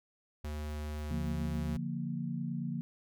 square tone, 75.3 Hz, D2, 44 cents sharp, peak -37 dBFS, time 0.44-1.77 s, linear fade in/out 5 ms
sine chord, Bb major, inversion first, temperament just, 145.68 / 174.81 / 233.1 Hz, D3 / F3 / Bb3, -14 / +2 / 0 cents, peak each -38 dBFS, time 1.11-2.81 s, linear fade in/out 0 ms
effects none

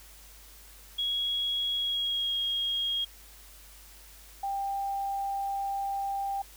sine tone with pitch glide, 3322 to 3267 Hz, G#7 to G#7, 0 to -29 cents, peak -27 dBFS, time 0.98-3.05 s, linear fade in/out 10 ms, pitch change -29 cents, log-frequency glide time 1.75-2.37 s
sine tone, 791 Hz, G5, 15 cents sharp, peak -29 dBFS, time 4.43-6.42 s, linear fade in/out 5 ms
effects added 50 Hz sine -53 dBFS peak until 6.56 s + white hiss -53 dBFS RMS until 6.56 s

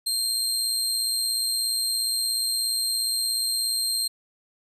25% pulse tone with amplitude modulation, 4186 Hz, C8, in tune, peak -17 dBFS, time 0.06-4.08 s, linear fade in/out 10 ms, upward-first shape sine, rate 117 Hz, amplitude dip 35%, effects none

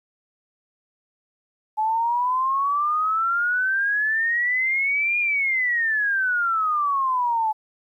sine exponential two-way sweep, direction up then down, 855 to 2442 to 855 Hz, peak -19 dBFS, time 1.77-7.53 s, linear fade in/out 20 ms, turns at 5.19 s, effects 10-bit

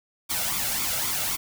white noise with flanger, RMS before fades -27 dBFS, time 0.29-1.37 s, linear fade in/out 20 ms, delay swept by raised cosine 0.86 to 1.46 ms, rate 3.8 Hz, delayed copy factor +0.6, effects none

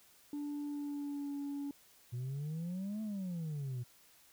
sine tone with pitch glide, 291.2 to 283.6 Hz, D4 to C#4, -15 to +40 cents, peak -35 dBFS, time 0.33-1.71 s, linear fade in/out 2 ms, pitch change -45 cents, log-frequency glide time 0.66-1.36 s
sine exponential two-way sweep, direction up then down, 119 to 220.2 to 119 Hz, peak -34 dBFS, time 2.12-3.84 s, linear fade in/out 20 ms, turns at 3.02 s
effects tanh soft clip ceiling -36 dBFS + white hiss -64 dBFS RMS until 4.32 s

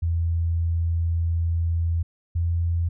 sine tone pair in turn, 83.7 / 84.77 Hz, E2 / E2, +27 / +49 cents, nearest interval unison, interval 22 cents, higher second, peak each -20 dBFS, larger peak neither, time 0.02-2.03 / 2.35-2.89 s, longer first, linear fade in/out 10 ms, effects none

